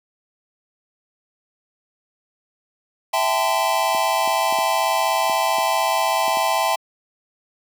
square chord, A minor seventh, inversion second, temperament equal with one note detuned, 659.3 / 784 / 880 / 1024.4 Hz, E5 / G5 / A5 / C6, 0 / 0 / 0 / -37 cents, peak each -24 dBFS, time 3.13-6.76 s, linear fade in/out 10 ms
clicks, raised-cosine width 3 ms, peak -18 dBFS, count 8, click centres 3.948 / 4.276 / 4.525 / 4.587 / 5.297 / 5.584 / 6.28 / 6.371 s
effects high-pass 300 Hz 12 dB/octave

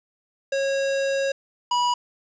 square tone pair in turn, 547 / 974.6 Hz, C#5 / B5, -23 / -23 cents, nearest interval minor seventh, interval 1000 cents, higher second, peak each -22 / -20 dBFS, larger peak second, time 0.52-1.32 / 1.71-1.94 s, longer first, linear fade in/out 5 ms, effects resampled to 16000 Hz + 8-bit

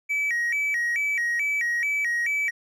triangle tone with vibrato, 2085 Hz, C7, 7 cents flat, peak -20 dBFS, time 0.09-2.51 s, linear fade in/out 20 ms, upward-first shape square, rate 2.3 Hz, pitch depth 170 cents each way, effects tanh soft clip ceiling -16 dBFS

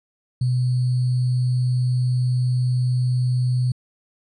sine tone with sample-and-hold, 125.5 Hz, B2, 28 cents sharp, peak -17 dBFS, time 0.41-3.72 s, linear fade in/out 5 ms, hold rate 4410 Hz, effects resampled to 22050 Hz

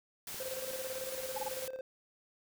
white noise, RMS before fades -43 dBFS, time 0.27-1.68 s, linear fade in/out 2 ms
clicks, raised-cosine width 2 ms, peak -39 dBFS, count 2, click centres 0.344 / 0.711 s
triangle tone with tremolo, 521 Hz, C5, 7 cents flat, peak -35 dBFS, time 0.4-1.81 s, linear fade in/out 2 ms, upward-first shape square, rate 18 Hz, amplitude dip 65%
sine tone bursts, 847 Hz, G#5, 34 cents sharp, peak -35 dBFS, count 3, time 1.36-1.485 s, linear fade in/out 5 ms, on 25 ms, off 25 ms
effects none

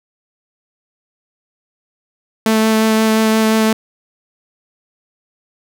sawtooth tone with vibrato, 220 Hz, A3, in tune, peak -7 dBFS, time 2.46-3.73 s, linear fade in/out 2 ms, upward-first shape sine, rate 5.7 Hz, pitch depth 10 cents each way, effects none

